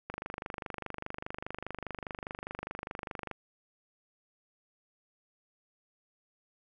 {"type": "click train", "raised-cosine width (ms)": 0.5, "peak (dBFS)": -22, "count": 81, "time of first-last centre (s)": [0.1, 3.313], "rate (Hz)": 24.9, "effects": []}